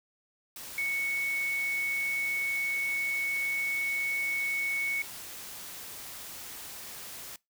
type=tone in noise; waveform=sine; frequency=2217 Hz; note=C#7; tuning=in tune; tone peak=-28 dBFS; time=0.78-5.02 s; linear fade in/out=2 ms; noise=white; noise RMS=-43 dBFS; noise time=0.56-7.36 s; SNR=+12 dB; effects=noise-tail reverb RT60 0.2 s tail -23 dB re dry